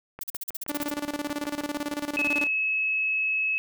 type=click train; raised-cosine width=0.5 ms; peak=-24 dBFS; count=12; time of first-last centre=0.19-1.928 s; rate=6.33 Hz
type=noise bursts; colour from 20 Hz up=violet; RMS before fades=-32 dBFS; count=11; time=0.21-0.905 s; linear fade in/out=5 ms; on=25 ms; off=42 ms
type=tone with tremolo; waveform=sawtooth; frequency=292.1 Hz; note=D4; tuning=9 cents flat; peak=-23 dBFS; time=0.69-2.47 s; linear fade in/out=5 ms; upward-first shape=square; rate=18 Hz; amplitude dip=80%
type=tone; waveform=sine; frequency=2580 Hz; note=E7; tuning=38 cents flat; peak=-23 dBFS; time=2.17-3.58 s; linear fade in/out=0 ms
effects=none